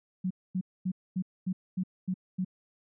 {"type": "tone bursts", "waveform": "sine", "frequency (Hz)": 185, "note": "F#3", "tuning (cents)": 0, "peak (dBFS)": -27, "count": 8, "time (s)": [0.24, 2.448], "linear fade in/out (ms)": 10, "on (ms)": 66, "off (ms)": 240, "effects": []}